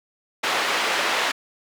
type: band-pass noise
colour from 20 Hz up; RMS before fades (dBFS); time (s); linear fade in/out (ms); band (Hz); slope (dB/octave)
white; -23; 0.43-1.32; 10; 410 to 2700; 12
effects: none